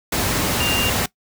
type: tone in noise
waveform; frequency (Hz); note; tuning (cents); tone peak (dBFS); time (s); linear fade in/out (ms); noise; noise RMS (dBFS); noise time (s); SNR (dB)
sine; 2794; F7; 0; -20; 0.6-0.9; 5; pink; -20; 0.12-1.06; -3
effects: noise-tail reverb RT60 0.1 s tail -19 dB re dry + high-pass 60 Hz 12 dB/octave